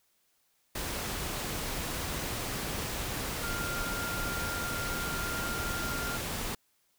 sine tone in noise, 1397 Hz, F6, in tune, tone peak -36 dBFS, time 3.43-6.17 s, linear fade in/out 5 ms, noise pink, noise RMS -35 dBFS, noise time 0.75-6.55 s, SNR -4 dB, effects white hiss -72 dBFS RMS until 6.98 s

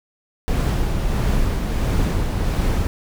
brown noise with tremolo, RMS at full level -18 dBFS, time 0.48-2.87 s, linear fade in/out 0 ms, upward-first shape sine, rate 1.5 Hz, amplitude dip 35%, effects none

